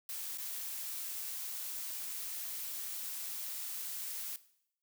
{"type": "noise with dropouts", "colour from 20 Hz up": "blue", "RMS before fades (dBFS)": -41, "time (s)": [0.09, 4.36], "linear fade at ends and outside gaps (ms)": 1, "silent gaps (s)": [0.374, 0.383], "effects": ["noise-tail reverb RT60 0.7 s tail -17 dB re dry"]}